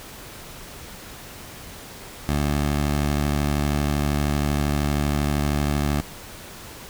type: tone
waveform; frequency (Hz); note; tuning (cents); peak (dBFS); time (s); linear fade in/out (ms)
15% pulse; 72.8; D2; -15; -14; 2.29-6.01; 0
effects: pink hiss -40 dBFS RMS until 6.89 s